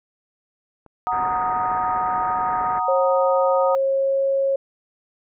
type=clicks; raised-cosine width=1 ms; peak=-32 / -32 / -26 dBFS; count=3; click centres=0.863 / 2.162 / 2.405 s
type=chord; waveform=sine; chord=D# minor; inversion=first; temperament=equal; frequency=740 / 932.3 / 1244.5 Hz; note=F#5 / A#5 / D#6; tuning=0 / 0 / 0 cents; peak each=-24 dBFS; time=1.07-3.75 s; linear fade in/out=0 ms
type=low-pass noise; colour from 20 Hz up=white; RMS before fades=-34 dBFS; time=1.11-2.8 s; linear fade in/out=20 ms; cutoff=1800 Hz; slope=48 dB/octave
type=tone with pitch glide; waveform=sine; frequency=540 to 545 Hz; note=C#5 to C#5; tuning=-45 to -29 cents; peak=-17 dBFS; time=2.88-4.56 s; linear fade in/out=5 ms; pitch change=+16 cents; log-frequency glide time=3.73-4.24 s
effects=none